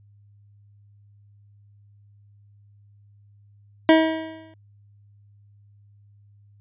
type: tone with exponential decay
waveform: 25% pulse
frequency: 320 Hz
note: D#4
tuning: 49 cents sharp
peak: -6 dBFS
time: 3.89-4.54 s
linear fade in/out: 1 ms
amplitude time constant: 140 ms
effects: added 102 Hz sine -51 dBFS peak until 6.6 s + resampled to 8000 Hz